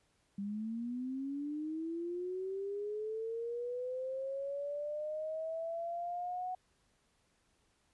sine linear sweep, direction up, 196.4 to 740 Hz, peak -36 dBFS, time 0.38-6.55 s, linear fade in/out 5 ms, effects pink hiss -74 dBFS RMS until 7.93 s + resampled to 24000 Hz

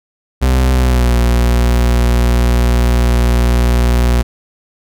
40% pulse tone with pitch glide, 64 to 60.06 Hz, C2 to B1, -38 to -48 cents, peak -8 dBFS, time 0.41-4.23 s, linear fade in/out 20 ms, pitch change -110 cents, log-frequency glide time 0.72-1.18 s, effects none

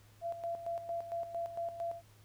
sine tone with tremolo, 679 Hz, F5, 49 cents flat, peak -34 dBFS, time 0.21-2.02 s, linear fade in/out 50 ms, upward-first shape square, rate 4.4 Hz, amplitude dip 65%, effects added 105 Hz sine -60 dBFS peak until 2.24 s + pink hiss -65 dBFS RMS until 2.24 s

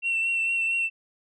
sine tone with vibrato, 2707 Hz, E7, 45 cents sharp, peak -21 dBFS, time 0.02-0.9 s, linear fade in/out 50 ms, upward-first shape triangle, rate 4.4 Hz, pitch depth 26 cents each way, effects tanh soft clip ceiling -20 dBFS

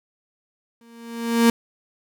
35% pulse tone with exponential growth, 232.2 Hz, A#3, 7 cents flat, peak -9 dBFS, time 0.81-1.5 s, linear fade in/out 2 ms, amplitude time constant 150 ms, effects none

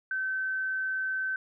sine tone, 1536 Hz, G6, 36 cents flat, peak -28 dBFS, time 0.11-1.36 s, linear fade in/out 2 ms, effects none

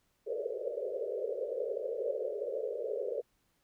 pink band-pass noise, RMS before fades -36 dBFS, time 0.26-3.22 s, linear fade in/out 20 ms, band 400 to 590 Hz, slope 96 dB/octave, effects pink hiss -75 dBFS RMS until 3.63 s

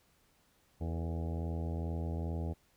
harmonic tone with a mistuned harmonic, 82.41 Hz, E2, in tune, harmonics 1 / 2 / 3 / 4 / 5 / 6 / 7 / 8 / 9 / 10, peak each -35 / -41 / -45 / -47 / -49 / -51 / -52 / -53 / -54 / -55 dBFS, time 0.8-2.54 s, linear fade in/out 20 ms, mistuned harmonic 5, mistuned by +60 cents, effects pink hiss -70 dBFS RMS until 2.76 s

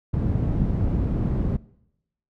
white low-pass noise, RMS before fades -23 dBFS, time 0.13-1.57 s, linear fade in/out 10 ms, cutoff 150 Hz, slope 12 dB/octave, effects noise-tail reverb RT60 0.8 s tail -21 dB re dry

